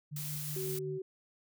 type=tone with tremolo; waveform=sine; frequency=148.2 Hz; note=D3; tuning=16 cents sharp; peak=-38 dBFS; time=0.11-0.99 s; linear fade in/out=20 ms; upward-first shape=sine; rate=5.4 Hz; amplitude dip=30%
type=noise; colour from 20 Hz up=blue; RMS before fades=-41 dBFS; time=0.16-0.79 s; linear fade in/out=5 ms
type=tone; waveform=sine; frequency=378.3 Hz; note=F#4; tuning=38 cents sharp; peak=-36 dBFS; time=0.56-1.02 s; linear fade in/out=5 ms
effects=none